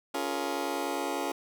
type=chord; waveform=20% pulse; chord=Bb minor seventh; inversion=first; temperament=just; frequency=279.7 / 349.6 / 419.5 / 466.2 Hz; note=Db4 / F4 / Ab4 / Bb4; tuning=+16 / +2 / +17 / 0 cents; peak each=-30 / -30 / -33 / -33 dBFS; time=0.14-1.32 s; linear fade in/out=5 ms; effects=none